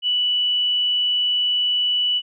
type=tone; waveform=sine; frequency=2960 Hz; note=F#7; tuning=in tune; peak=-17 dBFS; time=0.02-2.22 s; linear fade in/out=50 ms; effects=none